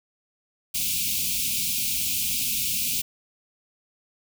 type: band-stop noise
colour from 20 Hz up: white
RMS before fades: -26 dBFS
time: 0.74-3.02 s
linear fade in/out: 10 ms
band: 270 to 2300 Hz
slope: 96 dB/octave
effects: none